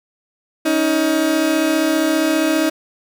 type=tone pair together; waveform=30% pulse; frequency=281.2 / 316.2 Hz; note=C#4 / D#4; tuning=+25 / +28 cents; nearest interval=major second; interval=203 cents; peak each=-18 / -13 dBFS; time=0.65-2.7 s; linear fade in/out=10 ms; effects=none